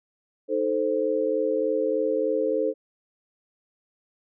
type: chord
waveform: sine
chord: A diminished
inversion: second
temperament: equal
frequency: 311.1 / 440 / 523.3 Hz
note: Eb4 / A4 / C5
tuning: 0 / 0 / 0 cents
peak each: -29 / -25 / -25 dBFS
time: 0.48-2.74 s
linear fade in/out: 50 ms
effects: none